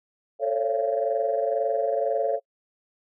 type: tone cluster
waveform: sine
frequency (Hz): 443.8 / 544 / 566 / 683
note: A4 / C#5 / C#5 / F5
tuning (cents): +15 / -33 / +36 / -39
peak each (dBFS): -27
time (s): 0.39-2.4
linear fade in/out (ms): 50
effects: noise-tail reverb RT60 0.1 s tail -26 dB re dry + tanh soft clip ceiling -12 dBFS